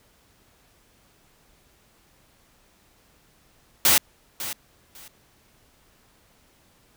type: noise with echo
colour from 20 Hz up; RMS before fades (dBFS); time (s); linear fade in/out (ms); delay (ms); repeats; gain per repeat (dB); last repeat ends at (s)
white; -17; 3.85-3.98; 2; 550; 2; -14; 5.08
effects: pink hiss -60 dBFS RMS until 6.96 s